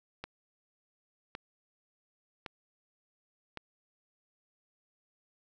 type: click train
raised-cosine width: 0.3 ms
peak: -23 dBFS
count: 4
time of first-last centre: 0.24-3.573 s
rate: 0.9 Hz
effects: none